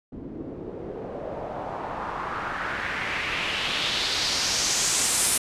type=noise with low-pass filter sweep; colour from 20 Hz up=white; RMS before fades=-28 dBFS; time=0.12-5.38 s; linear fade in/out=5 ms; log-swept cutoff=270 to 10000 Hz; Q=2.3; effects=resampled to 32000 Hz